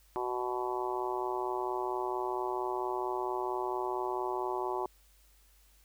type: harmonic tone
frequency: 124.4 Hz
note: B2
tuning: 13 cents sharp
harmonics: 3 / 4 / 5 / 6 / 7 / 8 / 9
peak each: -35 / -47 / -42 / -41 / -37 / -39 / -44 dBFS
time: 0.16-4.86 s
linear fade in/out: 0 ms
effects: added 50 Hz sine -62 dBFS peak until 5.84 s + white hiss -66 dBFS RMS until 5.84 s